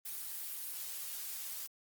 blue noise, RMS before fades -42 dBFS, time 0.05-1.67 s, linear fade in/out 10 ms, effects Opus 24 kbps

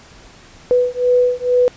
sine beating tone pair, 493.9 / 496.1 Hz, B4 / B4, 0 / +8 cents, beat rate 2.2 Hz, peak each -15 dBFS, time 0.71-1.68 s, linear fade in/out 0 ms, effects pink hiss -43 dBFS RMS until 1.76 s + resampled to 16000 Hz

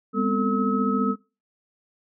sine tone cluster, 202.8 / 247.9 / 262.5 / 445.5 / 1286 Hz, G#3 / B3 / C4 / A4 / E6, -41 / +7 / +6 / +22 / -43 cents, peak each -25 / -25 / -31 / -28 / -27 dBFS, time 0.13-1.16 s, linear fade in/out 50 ms, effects noise-tail reverb RT60 0.3 s tail -20 dB re dry

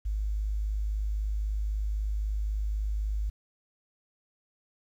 sine tone, 51.91 Hz, G#1, in tune, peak -27 dBFS, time 0.05-3.3 s, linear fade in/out 10 ms, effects 10-bit

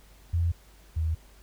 sine tone pair in turn, 84.9 / 80.13 Hz, F2 / E2, -48 / -49 cents, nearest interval minor second, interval 101 cents, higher first, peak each -22 / -24 dBFS, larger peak first, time 0.33-0.52 / 0.96-1.15 s, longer neither, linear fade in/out 10 ms, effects added 50 Hz sine -53 dBFS peak until 1.42 s + pink hiss -58 dBFS RMS until 1.42 s

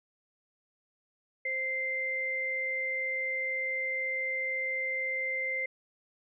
sine tone pair together, 523.3 / 2086 Hz, C5 / C7, 0 / -6 cents, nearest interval 2 octaves, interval 2394 cents, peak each -39 / -30 dBFS, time 1.45-5.66 s, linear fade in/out 5 ms, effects none

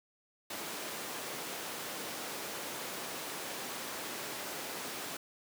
pink high-pass noise, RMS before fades -41 dBFS, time 0.5-5.17 s, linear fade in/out 5 ms, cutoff 300 Hz, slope 12 dB/octave, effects none

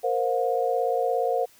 sine chord, Bb suspended second, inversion none, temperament equal with one note detuned, 466.2 / 523.3 / 716 Hz, Bb4 / C5 / F5, 0 / 0 / +43 cents, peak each -26 dBFS, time 0.03-1.46 s, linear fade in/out 20 ms, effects white hiss -56 dBFS RMS until 1.59 s

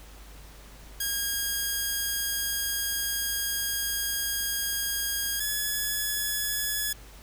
5% pulse tone pair in turn, 1630 / 1698.7 Hz, G#6 / G#6, -33 / +39 cents, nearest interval minor second, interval 72 cents, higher second, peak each -16 dBFS, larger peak neither, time 1-5.4 / 5.4-6.93 s, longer first, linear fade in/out 5 ms, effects added 50 Hz sine -46 dBFS peak until 7.22 s + pink hiss -51 dBFS RMS until 7.22 s

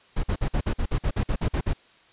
brown noise bursts, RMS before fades -23 dBFS, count 13, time 0.16-1.735 s, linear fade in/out 10 ms, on 75 ms, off 50 ms, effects white hiss -56 dBFS RMS until 2.12 s + resampled to 8000 Hz

